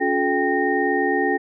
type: tone cluster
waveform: sine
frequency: 280.8 / 359.2 / 427.9 / 788 / 1847 Hz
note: C#4 / F4 / A4 / G5 / A#6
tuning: +22 / +49 / -48 / +9 / -16 cents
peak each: -24 dBFS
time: 0-1.38 s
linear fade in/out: 20 ms
effects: none